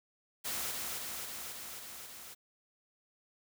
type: noise with echo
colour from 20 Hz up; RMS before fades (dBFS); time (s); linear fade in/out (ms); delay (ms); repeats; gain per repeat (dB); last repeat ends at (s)
white; -37; 0.44-0.73; 20; 270; 6; -2; 2.35
effects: none